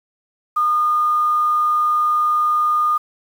sine tone, 1220 Hz, D#6, 34 cents flat, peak -14 dBFS, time 0.56-2.98 s, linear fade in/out 10 ms, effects 7-bit

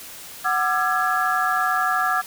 sine tone cluster, 742 / 1194 / 1347 / 1670 Hz, F#5 / D6 / E6 / G#6, +5 / +28 / +37 / +9 cents, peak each -24 dBFS, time 0.44-2.22 s, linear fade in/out 20 ms, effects white hiss -39 dBFS RMS until 2.26 s

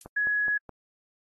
violet noise with exponential decay, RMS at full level -37 dBFS, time 0.01-0.09 s, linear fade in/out 2 ms, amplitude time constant 16 ms
click train, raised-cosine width 1 ms, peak -27 dBFS, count 4, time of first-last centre 0.06-0.693 s, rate 4.74 Hz
sine tone, 1679 Hz, G#6, 18 cents sharp, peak -23 dBFS, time 0.16-0.58 s, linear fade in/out 10 ms
effects AAC 32 kbps

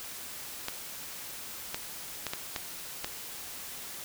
clicks, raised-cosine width 0.2 ms, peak -15 dBFS, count 6, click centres 0.684 / 1.745 / 2.267 / 2.335 / 2.562 / 3.045 s, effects white hiss -42 dBFS RMS until 4.04 s

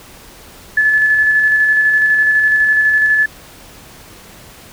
sine tone with tremolo, 1727 Hz, A6, 33 cents flat, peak -8 dBFS, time 0.77-3.26 s, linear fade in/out 5 ms, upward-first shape square, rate 12 Hz, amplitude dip 25%, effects pink hiss -39 dBFS RMS until 4.72 s

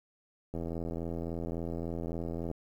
click train, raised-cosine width 2 ms, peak -24 dBFS, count 166, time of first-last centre 0.54-2.514 s, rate 83.6 Hz, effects 10-bit

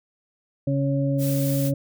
harmonic tone, 138.59 Hz, C#3, in tune, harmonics 1 / 2 / 4, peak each -22 / -25 / -28 dBFS, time 0.67-1.74 s, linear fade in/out 5 ms
blue noise, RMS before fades -33 dBFS, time 1.18-1.72 s, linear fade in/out 50 ms
effects none

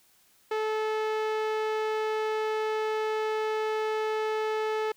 sawtooth tone with low-pass filter, 434 Hz, A4, 24 cents flat, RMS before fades -29 dBFS, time 0.51-4.92 s, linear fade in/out 5 ms, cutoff 3200 Hz, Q 0.56, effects white hiss -63 dBFS RMS until 4.96 s

